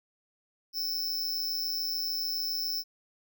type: tone with amplitude modulation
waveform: square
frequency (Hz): 5270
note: E8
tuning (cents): -1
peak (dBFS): -26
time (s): 0.73-2.84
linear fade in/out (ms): 50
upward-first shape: sine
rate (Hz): 173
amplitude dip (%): 95
effects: none